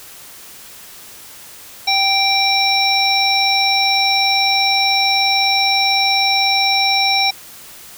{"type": "harmonic tone", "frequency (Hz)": 783, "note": "G5", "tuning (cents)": -2, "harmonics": [1, 3, 5, 7], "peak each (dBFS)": [-18, -18, -18, -18], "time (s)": [1.87, 7.31], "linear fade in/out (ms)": 10, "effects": ["white hiss -38 dBFS RMS until 7.97 s"]}